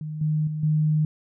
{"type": "tone with level steps", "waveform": "sine", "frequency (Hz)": 153.7, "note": "D#3", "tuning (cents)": -21, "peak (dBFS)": [-29, -20, -26, -18], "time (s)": [0.01, 1.05], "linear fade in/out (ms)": 2, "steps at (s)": [0.21, 0.47, 0.63], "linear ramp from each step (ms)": 5, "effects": []}